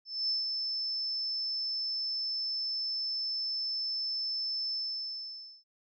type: tone with ADSR envelope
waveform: sine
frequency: 5274 Hz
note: E8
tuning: in tune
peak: -27 dBFS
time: 0.05-5.64 s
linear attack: 240 ms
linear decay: 150 ms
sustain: -4 dB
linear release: 910 ms
effects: none